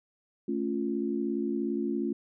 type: chord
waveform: sine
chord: A augmented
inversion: none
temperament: equal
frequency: 220 / 277.2 / 349.2 Hz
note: A3 / C#4 / E#4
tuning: 0 / 0 / 0 cents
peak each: -32 dBFS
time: 0.48-2.13 s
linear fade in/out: 5 ms
effects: none